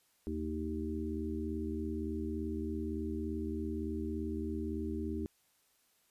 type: harmonic tone with a mistuned harmonic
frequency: 77.78 Hz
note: D#2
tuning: in tune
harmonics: 1 / 3 / 4 / 5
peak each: -40 / -40 / -39 / -42 dBFS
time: 0.27-5.26 s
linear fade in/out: 0 ms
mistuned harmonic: 3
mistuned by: -42 cents
effects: white hiss -72 dBFS RMS until 6.1 s + resampled to 32000 Hz